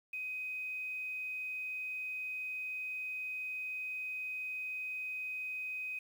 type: tone with quantisation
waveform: sine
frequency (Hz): 2513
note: D#7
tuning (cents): +17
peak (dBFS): -37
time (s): 0.13-5.99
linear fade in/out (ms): 5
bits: 10
effects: none

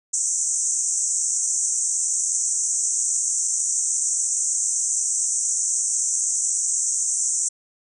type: band-pass noise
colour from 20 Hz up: white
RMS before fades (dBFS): -23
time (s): 0.13-7.49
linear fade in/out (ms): 10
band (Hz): 6000 to 8500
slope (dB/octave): 96
effects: none

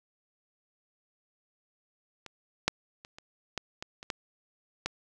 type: clicks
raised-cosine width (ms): 0.2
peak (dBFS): -26 / -6 / -29 / -29 / -15 / -20 / -26 / -14 / -13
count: 9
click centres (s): 2.263 / 2.68 / 3.049 / 3.185 / 3.577 / 3.825 / 4.029 / 4.102 / 4.86
effects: none

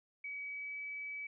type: tone with pitch glide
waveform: sine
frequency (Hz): 2273 to 2289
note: C#7 to D7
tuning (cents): +43 to -45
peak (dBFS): -40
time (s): 0.24-1.27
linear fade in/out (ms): 5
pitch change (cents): +12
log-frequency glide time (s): 0.42-0.79
effects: none

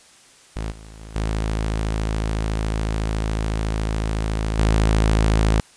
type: tone with level steps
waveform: sawtooth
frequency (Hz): 53.9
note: A1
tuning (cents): -35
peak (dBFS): -21 / -35 / -32 / -17 / -11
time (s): 0.56-5.6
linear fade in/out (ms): 0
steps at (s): 0.71 / 1 / 1.15 / 4.58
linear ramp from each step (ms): 10
effects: white hiss -50 dBFS RMS until 5.76 s + resampled to 22050 Hz

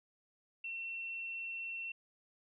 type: tone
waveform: sine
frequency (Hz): 2708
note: E7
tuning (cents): +46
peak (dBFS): -39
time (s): 0.64-1.92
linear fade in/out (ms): 5
effects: none

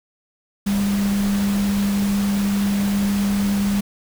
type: tone in noise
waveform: sine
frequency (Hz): 200.7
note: G3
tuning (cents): +41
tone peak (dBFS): -17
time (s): 0.66-3.81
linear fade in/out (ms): 10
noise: pink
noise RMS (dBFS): -30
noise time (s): 0.66-3.81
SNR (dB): +10
effects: none

